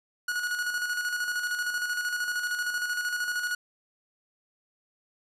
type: tone with tremolo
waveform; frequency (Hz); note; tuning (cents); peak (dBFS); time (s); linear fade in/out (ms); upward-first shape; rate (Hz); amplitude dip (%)
45% pulse; 1457; F#6; -27; -26; 0.28-3.55; 5; square; 13; 45
effects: low-pass 12000 Hz 12 dB/octave + 11-bit